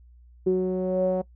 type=tone with low-pass filter sweep; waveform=sawtooth; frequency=184.8 Hz; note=F#3; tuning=2 cents flat; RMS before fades=-24 dBFS; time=0.46-1.22 s; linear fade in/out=10 ms; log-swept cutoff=380 to 630 Hz; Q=8.5; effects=noise-tail reverb RT60 0.1 s tail -21 dB re dry + added 60 Hz sine -49 dBFS peak until 1.35 s